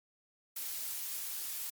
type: noise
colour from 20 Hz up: blue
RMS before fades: -39 dBFS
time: 0.56-1.7 s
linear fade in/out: 5 ms
effects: MP3 96 kbps